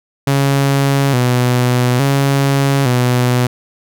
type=tone with vibrato; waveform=sawtooth; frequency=131.1 Hz; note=C3; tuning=4 cents sharp; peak=-7 dBFS; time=0.27-3.47 s; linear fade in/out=5 ms; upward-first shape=square; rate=0.58 Hz; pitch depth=95 cents each way; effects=none